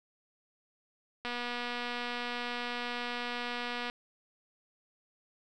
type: click train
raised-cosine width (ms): 0.3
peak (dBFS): -21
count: 642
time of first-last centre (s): 1.25-3.899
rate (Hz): 242
effects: none